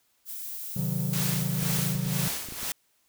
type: noise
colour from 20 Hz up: violet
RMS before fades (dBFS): -37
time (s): 0.25-1.98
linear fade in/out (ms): 50
type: chord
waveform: triangle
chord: C diminished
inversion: none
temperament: equal with one note detuned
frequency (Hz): 130.81 / 155.11 / 185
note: C3 / Eb3 / Gb3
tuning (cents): 0 / -5 / 0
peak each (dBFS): -29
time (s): 0.76-2.28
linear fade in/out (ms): 5
type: noise with tremolo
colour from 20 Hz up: white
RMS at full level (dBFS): -30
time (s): 1.13-2.72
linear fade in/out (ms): 2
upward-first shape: sine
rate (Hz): 2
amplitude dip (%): 70
type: clicks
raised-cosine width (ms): 3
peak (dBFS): -29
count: 8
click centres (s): 1.63 / 1.715 / 1.784 / 1.953 / 2.06 / 2.487 / 2.523 / 2.631
effects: white hiss -69 dBFS RMS until 3.08 s